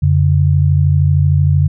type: tone pair together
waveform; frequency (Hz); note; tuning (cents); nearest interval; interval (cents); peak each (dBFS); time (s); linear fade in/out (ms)
sine; 89.5 / 142.52; F2 / C#3; +43 / +48; minor sixth; 805; -11; 0.02-1.68; 10
effects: none